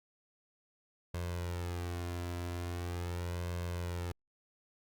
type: tone with flanger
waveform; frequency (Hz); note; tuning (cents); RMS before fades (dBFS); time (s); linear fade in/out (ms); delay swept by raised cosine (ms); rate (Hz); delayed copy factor
sawtooth; 87.31; F2; 0; -38; 1.14-4.12; 5; 1.9 to 3; 0.41; +0.6
effects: Opus 48 kbps